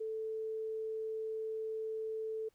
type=tone; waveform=sine; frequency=440 Hz; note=A4; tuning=in tune; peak=-36 dBFS; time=0-2.49 s; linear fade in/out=10 ms; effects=pink hiss -75 dBFS RMS until 2.54 s